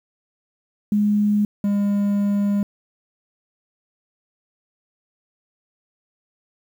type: tone pair in turn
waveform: sine / triangle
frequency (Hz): 207.7 / 202.7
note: G#3 / G#3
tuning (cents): 0 / -42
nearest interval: unison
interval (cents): 42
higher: first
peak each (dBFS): -15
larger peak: neither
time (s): 0.92-1.45 / 1.64-2.63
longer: second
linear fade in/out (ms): 2
effects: 8-bit